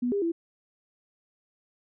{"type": "tone with pitch steps", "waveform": "sine", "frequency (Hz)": [245.1, 402.7, 334.9], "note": ["B3", "G4", "E4"], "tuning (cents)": [-13, 47, 27], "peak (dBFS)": -24, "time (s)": [0.02, 0.32], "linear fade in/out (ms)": 10, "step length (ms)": 100, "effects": []}